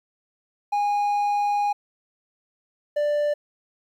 triangle tone pair in turn, 821 / 589.3 Hz, G#5 / D5, -20 / +6 cents, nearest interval tritone, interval 574 cents, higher first, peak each -18 dBFS, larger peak neither, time 0.72-1.73 / 2.96-3.34 s, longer first, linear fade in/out 10 ms, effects 10-bit

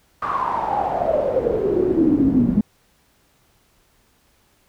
brown noise with band-pass filter sweep, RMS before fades -19 dBFS, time 0.22-2.61 s, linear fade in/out 2 ms, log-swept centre 1200 to 210 Hz, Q 9.8, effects pink hiss -60 dBFS RMS until 4.68 s

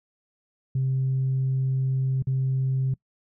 sine tone with dropouts, 132.1 Hz, C3, 17 cents sharp, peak -20 dBFS, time 0.75-2.94 s, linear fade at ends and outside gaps 5 ms, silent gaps 2.224-2.27 s, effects noise-tail reverb RT60 0.1 s tail -24 dB re dry + tanh soft clip ceiling -18 dBFS

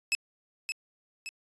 sawtooth tone with echo, 2595 Hz, E7, 28 cents flat, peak -21 dBFS, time 0.12-0.15 s, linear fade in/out 0 ms, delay 570 ms, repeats 2, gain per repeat -6 dB, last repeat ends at 1.29 s, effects resampled to 22050 Hz

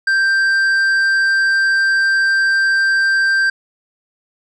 sine tone with tanh clipping, 1574 Hz, G6, 7 cents sharp, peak -13 dBFS, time 0.07-3.5 s, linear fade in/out 5 ms, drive 7 dB, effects none

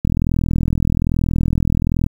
click train, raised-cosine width 5 ms, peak -5 dBFS, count 84, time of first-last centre 0.05-2.065 s, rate 41.2 Hz, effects 7-bit

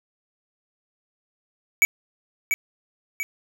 square tone with echo, 2279 Hz, C#7, 47 cents sharp, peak -14 dBFS, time 1.82-1.85 s, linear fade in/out 0 ms, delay 690 ms, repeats 2, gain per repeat -6 dB, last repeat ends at 3.23 s, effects none

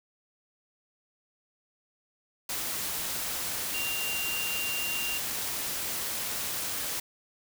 sine tone in noise, 2779 Hz, F7, 9 cents flat, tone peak -32 dBFS, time 3.74-5.18 s, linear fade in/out 5 ms, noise white, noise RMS -33 dBFS, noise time 2.49-7 s, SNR -2 dB, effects none

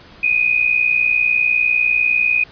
sine tone pair together, 2450 / 2510 Hz, D#7 / D#7, -27 / +15 cents, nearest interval unison, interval 42 cents, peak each -16 dBFS, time 0.23-2.44 s, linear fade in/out 5 ms, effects pink hiss -43 dBFS RMS until 2.51 s + resampled to 11025 Hz

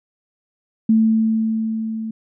sine tone with level ramp, 221.7 Hz, A3, 13 cents sharp, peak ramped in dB -10 to -24 dBFS, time 0.89-2.11 s, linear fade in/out 5 ms, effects none

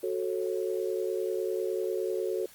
sine chord, F# minor, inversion none, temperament equal with one note detuned, 370 / 440 / 546.4 Hz, F#4 / A4 / C#5, 0 / 0 / -25 cents, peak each -31 / -32 / -36 dBFS, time 0.03-2.46 s, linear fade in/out 5 ms, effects white hiss -54 dBFS RMS until 2.54 s + Opus 32 kbps

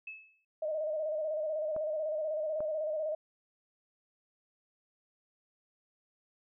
sine tone with exponential decay, 2600 Hz, E7, 24 cents flat, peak -38 dBFS, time 0.07-0.45 s, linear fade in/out 5 ms, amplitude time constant 82 ms
sine tone with vibrato, 619 Hz, D#5, 9 cents flat, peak -31 dBFS, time 0.62-3.15 s, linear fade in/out 5 ms, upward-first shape square, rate 16 Hz, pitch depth 44 cents each way
clicks, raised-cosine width 1 ms, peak -30 dBFS, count 2, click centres 1.764 / 2.605 s
effects none

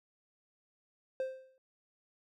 triangle tone with exponential decay, 523.3 Hz, C5, in tune, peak -28 dBFS, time 1.2-1.58 s, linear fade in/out 1 ms, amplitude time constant 82 ms, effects none

